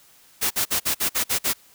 white noise bursts, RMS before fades -22 dBFS, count 8, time 0.41-1.536 s, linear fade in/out 20 ms, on 97 ms, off 50 ms, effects white hiss -54 dBFS RMS until 1.74 s

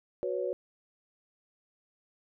sine chord, F# suspended fourth, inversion none, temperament equal with one note detuned, 370 / 493.9 / 559.2 Hz, F#4 / B4 / C#5, 0 / 0 / +15 cents, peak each -34 dBFS, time 0.23-0.53 s, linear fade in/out 0 ms, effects none

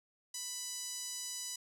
5% pulse tone with band-pass filter, 991 Hz, B5, 6 cents sharp, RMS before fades -42 dBFS, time 0.34-1.56 s, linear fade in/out 5 ms, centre 6500 Hz, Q 1.3, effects none

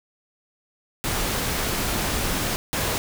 pink noise bursts at uneven times, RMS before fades -25 dBFS, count 2, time 1.04-2.56 / 2.73-2.98 s, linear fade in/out 0 ms, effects none

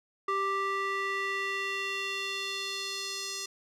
square tone with band-pass filter sweep, 392 Hz, G4, in tune, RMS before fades -33 dBFS, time 0.28-3.46 s, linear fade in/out 5 ms, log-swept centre 1200 to 5700 Hz, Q 1.9, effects none

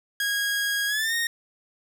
sawtooth tone with pitch glide, 1642 to 1853.8 Hz, G#6 to A#6, -20 to -10 cents, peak -20 dBFS, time 0.2-1.27 s, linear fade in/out 2 ms, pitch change +210 cents, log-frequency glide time 0.87-1.14 s, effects none

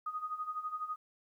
sine tone with tremolo, 1244.5 Hz, D#6, in tune, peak -33 dBFS, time 0.06-0.96 s, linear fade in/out 5 ms, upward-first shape sine, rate 12 Hz, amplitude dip 75%, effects 12-bit

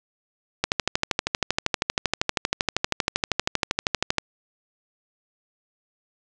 click train, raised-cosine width 0.2 ms, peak -3 dBFS, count 46, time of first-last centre 0.64-4.183 s, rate 12.7 Hz, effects resampled to 22050 Hz + 7-bit

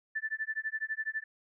sine tone with tremolo, 1760 Hz, A6, in tune, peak -29 dBFS, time 0.15-1.24 s, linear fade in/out 10 ms, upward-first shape sine, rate 12 Hz, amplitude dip 100%, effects none

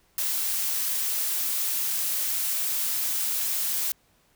blue noise, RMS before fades -27 dBFS, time 0.18-3.92 s, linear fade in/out 2 ms, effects pink hiss -64 dBFS RMS until 4.35 s

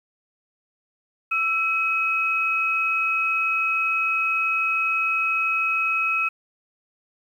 sine tone pair together, 1329.1 / 2547 Hz, E6 / D#7, +14 / +40 cents, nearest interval major seventh, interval 1126 cents, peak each -25 / -21 dBFS, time 1.31-6.29 s, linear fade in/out 10 ms, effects 9-bit

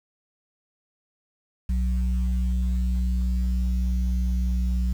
sine tone pair together, 61.8 / 185.2 Hz, B1 / F#3, +2 / +2 cents, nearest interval octave + perfect fifth, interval 1900 cents, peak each -21 / -31 dBFS, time 1.69-4.93 s, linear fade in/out 5 ms, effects 8-bit

